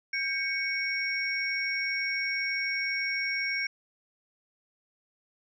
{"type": "tone cluster", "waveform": "sine", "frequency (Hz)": [1588, 2227, 5550], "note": ["G6", "C#7", "F8"], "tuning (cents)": [22, 7, -12], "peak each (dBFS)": [-35, -29, -36], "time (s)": [0.13, 3.67], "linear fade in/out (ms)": 5, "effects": []}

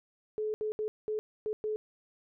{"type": "tone bursts at uneven times", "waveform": "sine", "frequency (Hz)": 429, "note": "A4", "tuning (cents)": -44, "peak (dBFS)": -30, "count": 6, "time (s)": [[0.38, 0.54], [0.61, 0.72], [0.79, 0.88], [1.08, 1.19], [1.46, 1.53], [1.64, 1.76]], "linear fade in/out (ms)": 0, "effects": []}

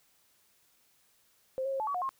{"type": "tone with pitch steps", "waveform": "sine", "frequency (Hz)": [524, 542, 538, 866, 1133, 722, 1071], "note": ["C5", "C#5", "C5", "A5", "C#6", "F#5", "C6"], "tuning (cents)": [2, -39, 48, -28, 37, -43, 40], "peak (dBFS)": -30, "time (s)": [1.58, 2.091], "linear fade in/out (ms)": 0, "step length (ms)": 73, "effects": ["white hiss -68 dBFS RMS until 2.19 s"]}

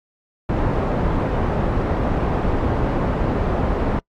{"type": "low-pass noise", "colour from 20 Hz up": "pink", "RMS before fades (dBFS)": -20, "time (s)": [0.49, 3.99], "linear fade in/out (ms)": 2, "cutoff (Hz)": 910, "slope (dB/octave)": 12, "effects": ["noise-tail reverb RT60 0.1 s tail -25 dB re dry", "AAC 64 kbps"]}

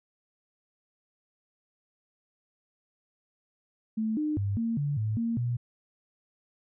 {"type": "tone with pitch steps", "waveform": "sine", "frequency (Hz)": [219.5, 303.4, 99.9, 229.1, 144.1, 108.3, 230.8, 120.6], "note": ["A3", "D#4", "G2", "A#3", "D3", "A2", "A#3", "B2"], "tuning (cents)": [-4, -44, 33, -30, -33, -27, -17, -41], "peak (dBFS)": -26, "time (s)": [3.97, 5.57], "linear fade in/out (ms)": 10, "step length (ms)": 200, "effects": []}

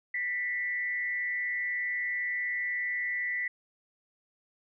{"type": "tone with frequency modulation", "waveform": "sine", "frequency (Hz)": 1975, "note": "B6", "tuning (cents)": 0, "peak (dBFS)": -29, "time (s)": [0.14, 3.48], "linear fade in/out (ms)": 5, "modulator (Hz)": 173, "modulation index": 0.46, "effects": []}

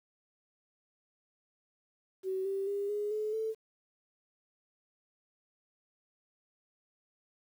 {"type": "tone with pitch steps", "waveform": "sine", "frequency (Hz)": [378.7, 390.5, 402.6, 415.1, 428, 441.3], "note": ["F#4", "G4", "G4", "G#4", "A4", "A4"], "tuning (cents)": [40, -7, 46, -1, -48, 5], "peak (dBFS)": -31, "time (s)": [2.23, 3.55], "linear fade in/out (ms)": 50, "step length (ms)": 220, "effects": ["10-bit"]}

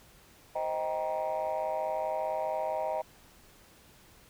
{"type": "chord", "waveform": "sine", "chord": "C minor seventh", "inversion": "none", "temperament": "just", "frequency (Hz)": [523.3, 627.9, 784.9, 941.9], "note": ["C5", "Eb5", "G5", "Bb5"], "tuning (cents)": [0, 16, 2, 18], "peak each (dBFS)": [-37, -31, -34, -35], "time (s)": [0.55, 3.02], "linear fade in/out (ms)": 10, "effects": ["tanh soft clip ceiling -24 dBFS", "pink hiss -58 dBFS RMS until 4.29 s"]}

